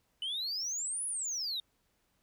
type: exponential two-way sweep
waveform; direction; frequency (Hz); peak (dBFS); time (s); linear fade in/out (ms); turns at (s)
sine; up then down; 2963 to 10548 to 3640; -31; 0.22-1.6; 2; 1.06
effects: tanh soft clip ceiling -32 dBFS + pink hiss -75 dBFS RMS until 2.22 s